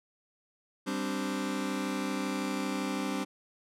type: chord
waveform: sawtooth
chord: G suspended fourth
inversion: none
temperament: just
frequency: 196 / 261.3 / 294 Hz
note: G3 / C4 / D4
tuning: 0 / -2 / +2 cents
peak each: -31 dBFS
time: 0.86-3.25 s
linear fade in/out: 20 ms
effects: low-pass 11000 Hz 12 dB/octave